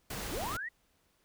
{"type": "noise", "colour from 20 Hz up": "pink", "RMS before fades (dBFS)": -39, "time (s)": [0.1, 0.57], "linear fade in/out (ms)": 5}
{"type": "linear sweep", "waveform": "sine", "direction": "up", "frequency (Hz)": [220, 1975.5], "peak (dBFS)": -36, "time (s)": [0.31, 0.69], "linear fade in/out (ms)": 10}
{"effects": ["pink hiss -72 dBFS RMS until 1.24 s"]}